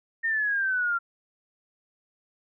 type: exponential sweep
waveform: sine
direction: down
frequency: 1841 to 1371 Hz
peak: -23 dBFS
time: 0.23-0.99 s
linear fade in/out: 20 ms
effects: none